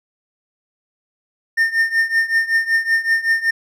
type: tone with tremolo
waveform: triangle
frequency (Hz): 1815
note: A#6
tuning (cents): -47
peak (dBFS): -9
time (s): 1.57-3.51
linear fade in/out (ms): 10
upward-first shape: triangle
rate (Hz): 5.3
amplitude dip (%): 90
effects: none